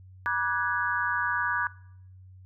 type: chord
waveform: sine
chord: G# half-diminished seventh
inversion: first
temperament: equal with one note detuned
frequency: 965.8 / 1174.7 / 1480 / 1661.2 Hz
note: B5 / D6 / F#6 / G#6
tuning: -39 / 0 / 0 / 0 cents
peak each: -31 / -32 / -30 / -29 dBFS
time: 0.26-1.67 s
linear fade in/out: 0 ms
effects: noise-tail reverb RT60 0.7 s tail -21 dB re dry + added 93 Hz sine -47 dBFS peak until 2.45 s